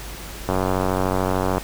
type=click train; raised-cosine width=1 ms; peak=-7 dBFS; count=103; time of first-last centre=0.49-1.581 s; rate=93.5 Hz; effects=added 50 Hz sine -35 dBFS peak until 1.63 s + pink hiss -36 dBFS RMS until 1.63 s